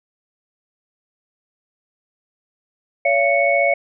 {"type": "tone cluster", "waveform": "sine", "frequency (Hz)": [565, 679, 2216], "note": ["C#5", "F5", "C#7"], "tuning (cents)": [33, -49, -1], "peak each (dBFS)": -18, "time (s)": [3.05, 3.74], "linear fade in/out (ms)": 5, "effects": []}